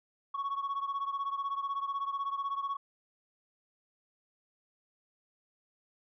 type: beating tone pair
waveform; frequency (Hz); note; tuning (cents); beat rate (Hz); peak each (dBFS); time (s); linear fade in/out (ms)
sine; 1107 / 1123; C#6 / C#6; -3 / +22; 16; -32 / -35; 0.34-2.77; 10
effects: tanh soft clip ceiling -29 dBFS